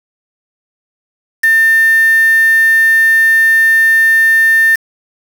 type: tone with quantisation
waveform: sine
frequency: 1800 Hz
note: A6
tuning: 39 cents sharp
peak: -6 dBFS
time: 1.43-4.76 s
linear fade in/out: 10 ms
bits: 3
effects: none